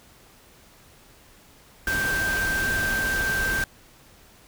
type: tone in noise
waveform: sine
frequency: 1568 Hz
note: G6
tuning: in tune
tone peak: -23 dBFS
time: 1.87-3.64 s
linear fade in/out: 2 ms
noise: pink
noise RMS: -30 dBFS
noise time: 1.87-3.64 s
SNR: +4 dB
effects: pink hiss -53 dBFS RMS until 4.47 s